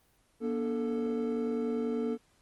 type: tone cluster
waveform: triangle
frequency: 238.5 / 288.9 / 442.8 Hz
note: A#3 / D4 / A4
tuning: +40 / -28 / +11 cents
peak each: -30 / -37 / -31 dBFS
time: 0.4-2.18 s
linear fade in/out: 50 ms
effects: pink hiss -68 dBFS RMS until 2.41 s + Opus 24 kbps